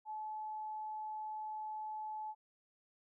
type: tone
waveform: sine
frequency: 861 Hz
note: A5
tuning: 38 cents flat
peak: -40 dBFS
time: 0.05-2.35 s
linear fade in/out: 50 ms
effects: none